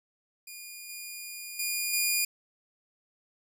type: tone with level steps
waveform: 10% pulse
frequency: 2430 Hz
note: D#7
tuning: 42 cents flat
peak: -33 / -30 / -20 / -16 dBFS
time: 0.47-2.25 s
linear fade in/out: 5 ms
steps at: 0.89 / 1.59 / 1.93 s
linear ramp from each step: 5 ms
effects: none